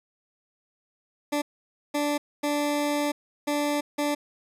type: tone bursts at uneven times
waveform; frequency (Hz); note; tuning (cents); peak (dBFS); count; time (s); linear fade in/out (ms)
20% pulse; 292.5; D4; -7; -19; 5; 1.32-1.42 / 1.94-2.18 / 2.43-3.12 / 3.47-3.81 / 3.98-4.15; 10
effects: resampled to 32000 Hz